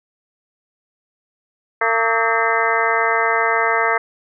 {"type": "harmonic tone with a mistuned harmonic", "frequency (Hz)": 227.4, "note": "A#3", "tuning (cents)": -43, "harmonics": [2, 3, 4, 5, 6, 7, 8, 9], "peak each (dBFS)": [-23, -23, -23, -23, -23, -23, -23, -23], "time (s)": [1.81, 3.98], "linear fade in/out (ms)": 5, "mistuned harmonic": 6, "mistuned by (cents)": -100, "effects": []}